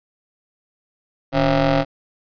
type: ring-modulated tone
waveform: 20% pulse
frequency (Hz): 129.6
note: C3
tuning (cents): -16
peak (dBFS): -7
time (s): 1.32-1.85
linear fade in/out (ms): 50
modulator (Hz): 411
effects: resampled to 11025 Hz